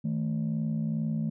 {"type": "tone pair together", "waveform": "sine", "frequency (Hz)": [157.6, 220], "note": ["D#3", "A3"], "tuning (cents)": [23, 0], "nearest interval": "tritone", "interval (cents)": 577, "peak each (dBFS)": -28, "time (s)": [0.04, 1.3], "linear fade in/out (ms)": 10, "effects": ["tanh soft clip ceiling -23 dBFS"]}